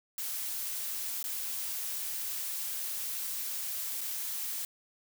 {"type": "noise with dropouts", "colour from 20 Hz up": "blue", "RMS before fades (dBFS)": -36, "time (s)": [0.18, 4.65], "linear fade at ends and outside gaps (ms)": 1, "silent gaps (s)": [[1.228, 1.241], [4.009, 4.013]], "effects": []}